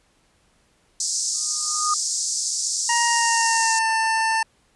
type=band-pass noise; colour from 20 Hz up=white; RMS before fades=-25 dBFS; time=1-3.79 s; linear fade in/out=2 ms; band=4900 to 8200 Hz; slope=48 dB/octave
type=tone with exponential growth; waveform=sine; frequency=1224 Hz; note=D#6; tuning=29 cents flat; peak=-17 dBFS; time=1.34-1.94 s; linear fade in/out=5 ms; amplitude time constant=130 ms
type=tone with pitch glide; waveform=25% pulse; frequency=940 to 892.9 Hz; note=A#5 to A5; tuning=+14 to +25 cents; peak=-15 dBFS; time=2.89-4.43 s; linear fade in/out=5 ms; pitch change=-89 cents; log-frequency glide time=3.07-3.88 s
effects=pink hiss -62 dBFS RMS until 4.75 s + resampled to 24000 Hz